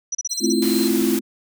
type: tone bursts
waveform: sine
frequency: 5880 Hz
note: F#8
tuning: 12 cents flat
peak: -21 dBFS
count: 7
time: 0.12-0.527 s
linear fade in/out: 5 ms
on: 29 ms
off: 34 ms
type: tone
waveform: sawtooth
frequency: 4112 Hz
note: C8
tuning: 31 cents flat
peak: -25 dBFS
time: 0.29-0.89 s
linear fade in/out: 20 ms
type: chord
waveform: sine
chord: F major seventh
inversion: first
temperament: just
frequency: 218.3 / 261.9 / 327.4 / 349.2 Hz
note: A3 / C4 / E4 / F4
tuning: -13 / +2 / -12 / 0 cents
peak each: -22 dBFS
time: 0.4-1.21 s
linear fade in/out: 50 ms
type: noise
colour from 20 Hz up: white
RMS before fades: -29 dBFS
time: 0.62-1.19 s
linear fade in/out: 2 ms
effects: none